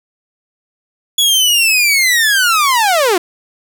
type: linear sweep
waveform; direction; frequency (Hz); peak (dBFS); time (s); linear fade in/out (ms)
sawtooth; down; 3403 to 329.1; -6; 1.18-3.18; 5
effects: none